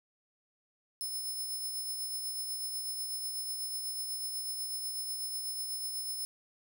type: tone with tremolo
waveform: 10% pulse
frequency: 5240 Hz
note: E8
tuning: 11 cents flat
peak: -28 dBFS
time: 1.01-6.25 s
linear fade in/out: 0 ms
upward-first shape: triangle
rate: 8.1 Hz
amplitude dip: 40%
effects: 11-bit